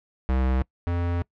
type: tone pair in turn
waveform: square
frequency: 64.6 / 86.66 Hz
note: C2 / F2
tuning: -21 / -13 cents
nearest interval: perfect fourth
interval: 508 cents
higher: second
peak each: -21 / -24 dBFS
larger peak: first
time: 0.29-0.62 / 0.87-1.22 s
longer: second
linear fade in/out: 0 ms
effects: noise-tail reverb RT60 0.1 s tail -24 dB re dry + low-pass 2000 Hz 12 dB/octave